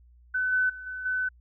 sine tone with level steps, 1509 Hz, F#6, 34 cents sharp, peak -24 / -21 / -38 / -33 / -25 dBFS, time 0.34-1.29 s, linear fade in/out 10 ms, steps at 0.52 / 0.69 / 0.86 / 1.05 s, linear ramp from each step 10 ms, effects added 60 Hz sine -53 dBFS peak until 1.4 s

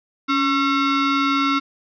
35% pulse ring-modulated tone, 815 Hz, G#5, 33 cents flat, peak -12 dBFS, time 0.28-1.6 s, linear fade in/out 20 ms, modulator 536 Hz, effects resampled to 11025 Hz + 9-bit

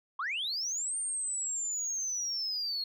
sine linear two-way sweep, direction up then down, 1015 to 8850 to 4251 Hz, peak -30 dBFS, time 0.19-2.84 s, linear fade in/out 5 ms, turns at 0.97 s, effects tanh soft clip ceiling -28 dBFS

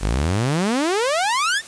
sawtooth exponential sweep, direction up, 44.78 to 1873 Hz, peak -14 dBFS, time 0-1.62 s, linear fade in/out 50 ms, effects white hiss -39 dBFS RMS until 1.67 s + resampled to 22050 Hz

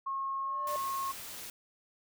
sine tone, 1084 Hz, C#6, 39 cents flat, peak -32 dBFS, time 0.06-1.12 s, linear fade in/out 10 ms
triangle tone with exponential growth, 590 Hz, D5, 8 cents sharp, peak -32 dBFS, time 0.32-0.76 s, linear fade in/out 1 ms, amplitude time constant 94 ms
white noise, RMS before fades -44 dBFS, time 0.67-1.5 s, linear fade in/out 2 ms
effects none

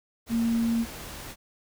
sine tone in noise, 230.6 Hz, A#3, 19 cents flat, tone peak -22 dBFS, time 0.29-0.86 s, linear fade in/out 50 ms, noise pink, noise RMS -40 dBFS, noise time 0.26-1.36 s, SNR +15 dB, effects none

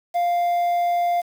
triangle tone with quantisation, 698.5 Hz, F5, in tune, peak -16 dBFS, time 0.14-1.22 s, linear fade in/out 20 ms, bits 7, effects none

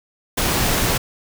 pink noise, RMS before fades -19 dBFS, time 0.37-0.98 s, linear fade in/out 10 ms, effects none

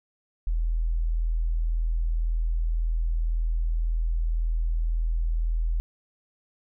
sine tone, 40.94 Hz, E1, 11 cents flat, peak -22 dBFS, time 0.47-5.8 s, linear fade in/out 0 ms, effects none

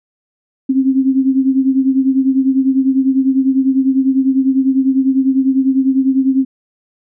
sine beating tone pair, 264.2 / 274.2 Hz, C4 / C#4, +17 / -19 cents, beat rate 10 Hz, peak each -11 / -16 dBFS, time 0.69-6.45 s, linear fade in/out 10 ms, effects none

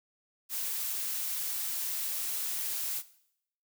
blue noise, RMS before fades -34 dBFS, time 0.49-3.03 s, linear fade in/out 50 ms, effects noise-tail reverb RT60 0.7 s tail -17 dB re dry

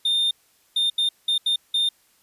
triangle tone bursts at uneven times, 3626 Hz, A#7, 49 cents flat, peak -17 dBFS, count 6, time 0.05-0.31 / 0.76-0.9 / 0.98-1.09 / 1.28-1.38 / 1.46-1.56 / 1.74-1.89 s, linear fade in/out 5 ms, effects white hiss -61 dBFS RMS until 2.22 s + resampled to 32000 Hz

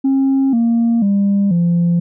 sine tone with pitch steps, 270 / 232.3 / 199.95 / 172.07 Hz, C#4 / A#3 / G3 / F3, -45 / -6 / +35 / -25 cents, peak -9 dBFS, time 0.04-2 s, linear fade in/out 10 ms, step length 490 ms, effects tanh soft clip ceiling -9 dBFS

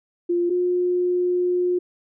sine tone pair in turn, 348.3 / 357.9 Hz, F4 / F4, -5 / +42 cents, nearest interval unison, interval 47 cents, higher second, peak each -18 dBFS, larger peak neither, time 0.29-0.5 / 0.5-1.79 s, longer second, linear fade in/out 10 ms, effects none

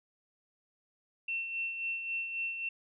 sine tone with tremolo, 2700 Hz, E7, 41 cents sharp, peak -31 dBFS, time 1.28-2.69 s, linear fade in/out 5 ms, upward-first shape sine, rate 3.7 Hz, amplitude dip 50%, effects none

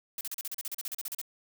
blue noise bursts, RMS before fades -36 dBFS, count 16, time 0.18-1.215 s, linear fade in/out 2 ms, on 30 ms, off 37 ms, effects none

